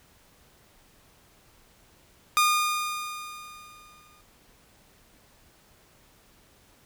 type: tone with exponential decay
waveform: sawtooth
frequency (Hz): 1219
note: D#6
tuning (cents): -36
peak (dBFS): -14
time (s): 2.37-4.21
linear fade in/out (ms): 0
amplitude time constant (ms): 400
effects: pink hiss -59 dBFS RMS until 6.85 s